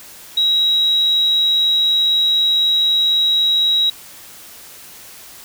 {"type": "tone", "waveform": "sine", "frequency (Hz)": 3846, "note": "B7", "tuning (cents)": -47, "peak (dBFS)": -12, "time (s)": [0.37, 3.9], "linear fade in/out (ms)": 5, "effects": ["white hiss -39 dBFS RMS until 5.44 s"]}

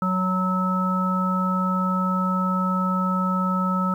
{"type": "harmonic tone with a mistuned harmonic", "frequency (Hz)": 185.7, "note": "F#3", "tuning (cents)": 7, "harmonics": [1, 3, 5, 7], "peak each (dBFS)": [-22, -33, -32, -24], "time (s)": [0.02, 3.94], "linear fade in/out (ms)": 2, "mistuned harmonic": 5, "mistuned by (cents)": -18, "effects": ["9-bit"]}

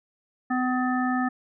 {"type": "harmonic tone", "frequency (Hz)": 253, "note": "B3", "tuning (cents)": 42, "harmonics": [1, 3, 5, 7], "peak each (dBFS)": [-24, -29, -31, -32], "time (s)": [0.5, 1.29], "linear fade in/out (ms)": 10, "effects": []}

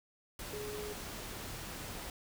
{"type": "tone in noise", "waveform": "sine", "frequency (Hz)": 419.1, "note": "G#4", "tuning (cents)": 16, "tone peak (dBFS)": -41, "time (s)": [0.53, 0.93], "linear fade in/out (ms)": 2, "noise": "pink", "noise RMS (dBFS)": -44, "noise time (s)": [0.39, 2.1], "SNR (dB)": 0, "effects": []}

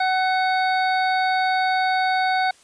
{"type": "harmonic tone with a mistuned harmonic", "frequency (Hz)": 750, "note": "F#5", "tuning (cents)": 23, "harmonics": [1, 2, 3, 5, 6], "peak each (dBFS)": [-19, -25, -29, -33, -35], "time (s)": [0, 2.51], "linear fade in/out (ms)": 5, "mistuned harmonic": 3, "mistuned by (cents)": -39, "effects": ["white hiss -53 dBFS RMS until 2.63 s", "resampled to 22050 Hz"]}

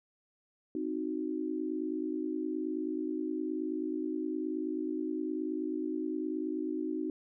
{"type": "chord", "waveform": "sine", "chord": "C diminished", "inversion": "none", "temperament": "equal", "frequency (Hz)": [261.6, 311.1, 370], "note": ["C4", "Eb4", "Gb4"], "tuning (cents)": [0, 0, 0], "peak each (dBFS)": [-38, -34, -38], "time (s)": [0.75, 7.1], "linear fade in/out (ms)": 2, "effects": []}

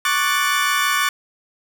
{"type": "chord", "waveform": "30% pulse", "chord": "D major seventh", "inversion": "third", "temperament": "equal", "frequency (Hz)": [1108.7, 1174.7, 1480, 1760], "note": ["C#6", "D6", "F#6", "A6"], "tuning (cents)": [0, 0, 0, 0], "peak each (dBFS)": -20, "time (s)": [0.05, 1.09], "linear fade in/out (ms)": 2, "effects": []}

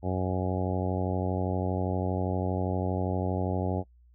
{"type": "harmonic tone", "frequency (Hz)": 92.5, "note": "F#2", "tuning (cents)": 0, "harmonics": [1, 2, 3, 4, 5, 6, 7, 8, 9], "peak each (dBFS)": [-30, -33, -35, -36, -37, -38, -38, -39, -40], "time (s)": [0.02, 3.84], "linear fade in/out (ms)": 50, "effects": ["noise-tail reverb RT60 0.1 s tail -23 dB re dry", "added 60 Hz sine -55 dBFS peak until 4.14 s"]}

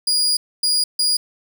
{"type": "tone bursts at uneven times", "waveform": "35% pulse", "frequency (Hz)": 4872, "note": "D#8", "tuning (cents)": -37, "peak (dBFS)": -14, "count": 3, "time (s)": [[0.07, 0.37], [0.63, 0.84], [0.99, 1.17]], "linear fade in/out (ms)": 5, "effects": []}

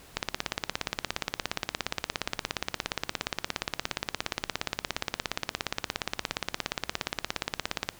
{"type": "click train", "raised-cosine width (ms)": 0.2, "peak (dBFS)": -9, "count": 133, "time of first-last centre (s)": [0.17, 7.889], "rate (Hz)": 17.1, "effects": ["pink hiss -52 dBFS RMS until 7.99 s"]}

